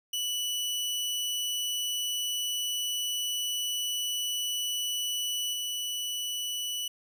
sawtooth tone with level steps, 2960 Hz, F#7, in tune, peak -26 / -28 dBFS, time 0.13-6.88 s, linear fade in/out 5 ms, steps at 5.53 s, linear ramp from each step 5 ms, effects none

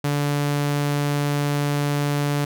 sawtooth tone, 144.7 Hz, D3, 25 cents flat, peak -16 dBFS, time 0.04-2.45 s, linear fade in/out 5 ms, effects none

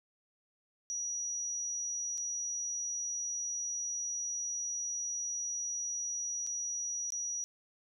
sine tone with dropouts, 5810 Hz, F#8, 32 cents flat, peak -34 dBFS, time 0.9-7.44 s, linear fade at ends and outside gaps 0 ms, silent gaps 2.175-2.179 / 6.466-6.472 / 7.104-7.122 s, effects none

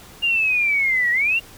sine linear two-way sweep, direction down then up, 2825 to 1884 to 2825 Hz, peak -16 dBFS, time 0.22-1.4 s, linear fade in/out 20 ms, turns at 1.11 s, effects pink hiss -44 dBFS RMS until 1.57 s

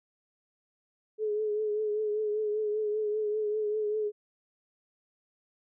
sine tone with vibrato, 425 Hz, G#4, 40 cents sharp, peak -27 dBFS, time 1.18-4.12 s, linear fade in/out 50 ms, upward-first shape triangle, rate 5.1 Hz, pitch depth 44 cents each way, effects none

